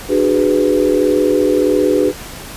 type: chord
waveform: sine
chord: G# half-diminished seventh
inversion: second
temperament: just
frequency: 299 / 373.8 / 415.3 / 498.4 Hz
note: D4 / F#4 / G#4 / B4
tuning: +31 / +18 / 0 / +16 cents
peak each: -16 dBFS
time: 0.08-2.13 s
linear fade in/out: 50 ms
effects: pink hiss -31 dBFS RMS until 2.56 s + resampled to 32000 Hz